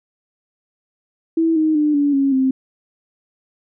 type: tone with pitch steps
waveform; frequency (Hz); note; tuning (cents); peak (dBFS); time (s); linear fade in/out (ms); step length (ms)
sine; 326.9 / 313 / 299.8 / 287.1 / 274.9 / 263.2; E4 / D#4 / D4 / D4 / C#4 / C4; -14 / +10 / +36 / -39 / -14 / +10; -13; 1.37-2.51; 5; 190
effects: none